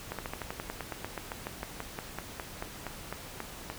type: slowing click train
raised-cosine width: 0.5 ms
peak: -20 dBFS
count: 24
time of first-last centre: 0.12-3.7 s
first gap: 67 ms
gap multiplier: 1.07
effects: pink hiss -45 dBFS RMS until 3.78 s